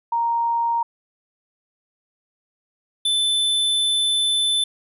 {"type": "tone pair in turn", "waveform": ["sine", "square"], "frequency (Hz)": [932.3, 3520], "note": ["A#5", "A7"], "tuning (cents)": [0, 0], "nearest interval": "octave + major seventh", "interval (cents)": 2300, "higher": "second", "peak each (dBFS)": -18, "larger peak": "neither", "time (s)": [[0.12, 0.83], [3.05, 4.64]], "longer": "second", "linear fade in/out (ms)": 5, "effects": ["resampled to 32000 Hz"]}